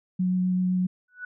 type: tone with vibrato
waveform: sine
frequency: 183.1 Hz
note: F#3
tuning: 18 cents flat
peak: -21 dBFS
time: 0.19-0.87 s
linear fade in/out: 10 ms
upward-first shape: sine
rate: 7.8 Hz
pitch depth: 8 cents each way
type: tone with exponential growth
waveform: sine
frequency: 1480 Hz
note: F#6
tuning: in tune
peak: -30 dBFS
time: 1.08-1.25 s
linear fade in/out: 5 ms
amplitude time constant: 36 ms
effects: none

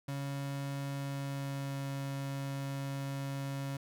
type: tone with pitch glide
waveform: 35% pulse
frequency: 139.3 to 137.86 Hz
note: C#3 to C#3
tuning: +9 to -9 cents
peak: -34 dBFS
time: 0.08-3.77 s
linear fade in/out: 5 ms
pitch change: -18 cents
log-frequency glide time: 0.93-1.85 s
effects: none

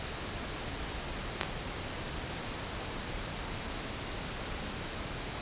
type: clicks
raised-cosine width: 0.3 ms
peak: -11 / -16 dBFS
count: 2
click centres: 1.412 / 1.433 s
effects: pink hiss -38 dBFS RMS until 5.41 s + resampled to 8000 Hz

